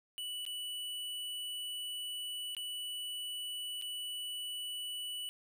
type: tone with dropouts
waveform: square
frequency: 2960 Hz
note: F#7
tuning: in tune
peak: -39 dBFS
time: 0.18-5.29 s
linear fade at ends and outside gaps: 0 ms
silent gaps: 0.452-0.464 / 2.549-2.567 / 3.814-3.822 s
effects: none